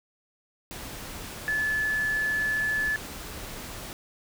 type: tone in noise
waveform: sine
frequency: 1728 Hz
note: A6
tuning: 32 cents flat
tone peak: -24 dBFS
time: 1.48-2.96 s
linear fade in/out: 0 ms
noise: pink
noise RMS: -39 dBFS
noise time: 0.71-3.93 s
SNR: +12 dB
effects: none